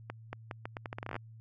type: accelerating click train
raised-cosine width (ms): 0.5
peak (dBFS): -23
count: 16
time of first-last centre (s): 0.1-1.163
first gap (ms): 230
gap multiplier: 0.79
effects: added 112 Hz sine -49 dBFS peak until 1.4 s